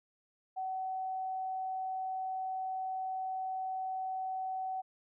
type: tone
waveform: sine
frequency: 755 Hz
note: F#5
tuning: 35 cents sharp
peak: -34 dBFS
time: 0.56-4.82 s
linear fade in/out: 20 ms
effects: none